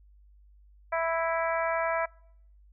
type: harmonic tone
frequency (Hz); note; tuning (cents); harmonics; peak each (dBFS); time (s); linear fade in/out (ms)
329.6; E4; 0; 2 / 3 / 4 / 5 / 6 / 7; -28 / -32 / -34 / -36 / -38 / -39; 0.92-2.06; 10
effects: noise-tail reverb RT60 0.7 s tail -26 dB re dry + added 50 Hz sine -54 dBFS peak until 2.72 s